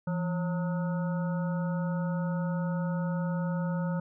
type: harmonic tone with a mistuned harmonic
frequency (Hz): 181.5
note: F#3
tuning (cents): -33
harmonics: 1 / 3 / 5 / 7 / 8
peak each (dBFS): -28 / -38 / -42 / -45 / -46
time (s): 0.07-4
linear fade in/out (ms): 5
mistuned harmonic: 1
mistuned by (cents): -120
effects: none